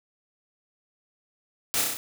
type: noise with echo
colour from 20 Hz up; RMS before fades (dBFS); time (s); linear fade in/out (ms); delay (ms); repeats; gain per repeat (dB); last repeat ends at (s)
white; -26; 1.74-1.81; 0; 32; 5; -2; 1.97
effects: none